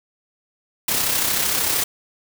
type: noise with amplitude modulation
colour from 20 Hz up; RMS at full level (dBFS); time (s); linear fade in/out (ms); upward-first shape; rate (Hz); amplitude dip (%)
white; -19; 0.88-1.84; 5; sine; 33.1; 40
effects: none